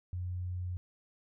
sine tone, 89.9 Hz, F#2, 49 cents flat, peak -34 dBFS, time 0.13-0.77 s, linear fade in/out 0 ms, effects none

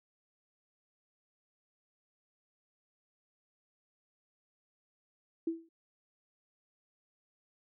sine tone with exponential decay, 329.6 Hz, E4, in tune, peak -27 dBFS, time 5.47-5.69 s, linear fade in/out 5 ms, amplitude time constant 47 ms, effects none

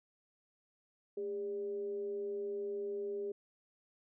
sine tone with frequency modulation, 403.5 Hz, G#4, 50 cents flat, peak -36 dBFS, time 1.17-3.32 s, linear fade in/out 5 ms, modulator 183 Hz, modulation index 0.27, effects none

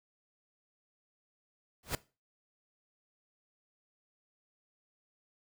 pink noise with exponential growth, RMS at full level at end -29 dBFS, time 1.83-1.95 s, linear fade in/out 2 ms, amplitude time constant 26 ms, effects noise-tail reverb RT60 0.3 s tail -20 dB re dry

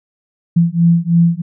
sine beating tone pair, 167.8 / 170.9 Hz, E3 / F3, +31 / -37 cents, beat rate 3.1 Hz, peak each -12 dBFS, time 0.56-1.42 s, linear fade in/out 10 ms, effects none

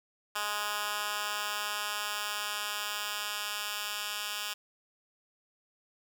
10% pulse tone with high-pass filter sweep, 207.7 Hz, G#3, in tune, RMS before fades -35 dBFS, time 0.35-4.54 s, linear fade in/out 10 ms, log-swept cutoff 1300 to 2200 Hz, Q 1, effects 9-bit

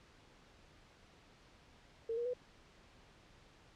sine tone with pitch steps, 455.4 / 475.3 / 496 Hz, A#4 / A#4 / B4, -40 / +34 / +7 cents, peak -35 dBFS, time 2.09-2.336 s, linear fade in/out 5 ms, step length 82 ms, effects pink hiss -63 dBFS RMS until 3.75 s + low-pass 5000 Hz 12 dB/octave

